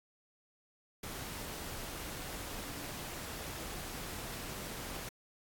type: tone in noise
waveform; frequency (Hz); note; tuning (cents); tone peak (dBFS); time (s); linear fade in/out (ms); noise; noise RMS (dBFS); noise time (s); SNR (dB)
sine; 289.2; D4; -27; -52; 2.64-2.86; 5; pink; -43; 1.03-5.09; -12
effects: AAC 64 kbps